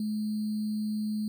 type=tone with sample-and-hold; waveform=sine; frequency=213.2 Hz; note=G#3; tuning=46 cents sharp; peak=-28 dBFS; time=0-1.28 s; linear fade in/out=2 ms; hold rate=4410 Hz; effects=none